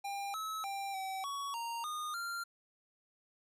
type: tone with pitch steps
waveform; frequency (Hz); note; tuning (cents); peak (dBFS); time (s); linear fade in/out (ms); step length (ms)
square; 799 / 1293 / 790 / 767 / 1121 / 930 / 1226 / 1387; G5 / E6 / G5 / G5 / C#6 / A#5 / D#6 / F6; +33 / -34 / +13 / -38 / +19 / -4 / -26 / -12; -38; 0.04-2.44; 10; 300
effects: resampled to 32000 Hz + 13-bit

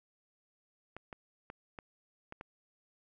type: clicks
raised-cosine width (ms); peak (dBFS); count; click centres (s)
0.5; -29; 6; 0.966 / 1.128 / 1.501 / 1.788 / 2.324 / 2.411
effects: none

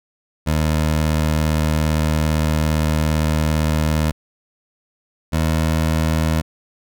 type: tone pair in turn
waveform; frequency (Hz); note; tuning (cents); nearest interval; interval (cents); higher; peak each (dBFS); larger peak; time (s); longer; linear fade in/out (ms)
20% pulse; 77.6 / 79.83; D#2 / D#2; -4 / +45; unison; 49; second; -11; neither; 0.46-4.12 / 5.32-6.42; first; 20
effects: none

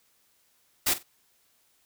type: noise with echo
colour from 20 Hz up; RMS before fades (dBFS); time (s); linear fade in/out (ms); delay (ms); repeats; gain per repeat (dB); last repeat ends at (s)
white; -24; 0.86-0.94; 10; 46; 2; -14; 1.032
effects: white hiss -67 dBFS RMS until 1.85 s

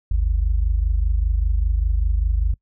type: tone pair together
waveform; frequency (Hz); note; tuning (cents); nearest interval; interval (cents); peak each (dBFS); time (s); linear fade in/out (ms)
sine; 51.03 / 76.1; G#1 / D#2; -30 / -38; perfect fifth; 692; -17 / -23; 0.11-2.54; 5
effects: noise-tail reverb RT60 0.1 s tail -25 dB re dry

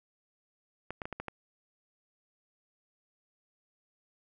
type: clicks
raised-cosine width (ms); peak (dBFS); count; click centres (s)
0.5; -22; 6; 0.906 / 1.018 / 1.055 / 1.127 / 1.2 / 1.283
effects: none

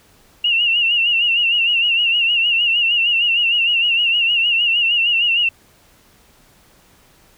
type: tone with vibrato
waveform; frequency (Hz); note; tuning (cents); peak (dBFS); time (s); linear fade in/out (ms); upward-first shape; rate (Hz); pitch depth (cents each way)
sine; 2794; F7; 0; -13; 0.44-5.49; 5; sine; 6.5; 73
effects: pink hiss -52 dBFS RMS until 7.37 s

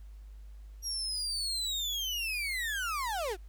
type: linear sweep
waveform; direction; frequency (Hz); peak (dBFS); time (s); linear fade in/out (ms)
35% pulse; down; 5700 to 329.6; -30; 0.82-3.37; 50
effects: added 51 Hz sine -45 dBFS peak until 3.48 s + pink hiss -69 dBFS RMS until 3.48 s

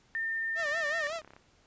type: tone with pitch glide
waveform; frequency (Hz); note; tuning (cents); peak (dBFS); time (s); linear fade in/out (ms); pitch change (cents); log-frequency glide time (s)
sine; 1808 to 1824.8; A6 to A#6; +47 to -37; -30; 0.15-1.07; 0; +16; 0.85-0.94
type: tone with vibrato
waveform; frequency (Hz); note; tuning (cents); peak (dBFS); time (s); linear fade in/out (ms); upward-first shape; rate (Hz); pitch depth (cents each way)
sawtooth; 622.3; D#5; 0; -30; 0.55-1.22; 50; sine; 5.4; 140
type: click train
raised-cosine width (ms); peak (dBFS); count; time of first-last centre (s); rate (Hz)
0.5; -36; 27; 0.6-1.365; 34
effects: pink hiss -65 dBFS RMS until 1.66 s + resampled to 16000 Hz

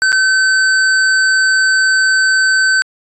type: tone with dropouts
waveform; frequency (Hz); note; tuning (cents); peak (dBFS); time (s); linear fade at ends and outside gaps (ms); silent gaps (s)
square; 1534; G6; -38; -10; 0.02-2.82; 0; 0.12-0.127
effects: resampled to 22050 Hz

